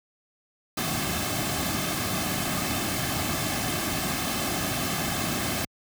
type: noise with comb filter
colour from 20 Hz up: pink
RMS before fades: -28 dBFS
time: 0.77-5.65 s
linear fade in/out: 5 ms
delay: 2.1 ms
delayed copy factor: -0.6
effects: high-pass 60 Hz 12 dB/octave